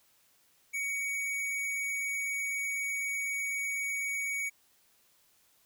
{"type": "tone", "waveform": "square", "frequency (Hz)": 2246, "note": "C#7", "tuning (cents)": 22, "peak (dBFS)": -32, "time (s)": [0.73, 4.5], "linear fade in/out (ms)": 20, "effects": ["white hiss -67 dBFS RMS until 5.65 s"]}